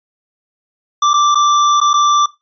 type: tone with dropouts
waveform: square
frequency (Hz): 1174.7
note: D6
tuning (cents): 0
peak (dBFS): -10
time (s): 1.02-2.26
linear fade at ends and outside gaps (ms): 5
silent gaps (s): 1.134-1.139 / 1.347-1.354 / 1.803-1.813 / 1.933-1.939
effects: noise-tail reverb RT60 0.2 s tail -17 dB re dry + resampled to 16000 Hz